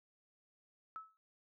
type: tone with exponential decay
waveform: sine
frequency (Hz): 1301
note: E6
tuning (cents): -23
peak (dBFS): -40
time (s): 0.96-1.17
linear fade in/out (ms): 0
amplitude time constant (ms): 45
effects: none